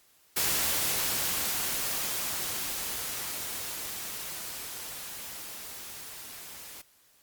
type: noise with level ramp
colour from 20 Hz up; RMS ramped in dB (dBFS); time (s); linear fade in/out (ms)
white; -27 to -45; 0.36-6.82; 10
effects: white hiss -63 dBFS RMS until 7.22 s + Opus 48 kbps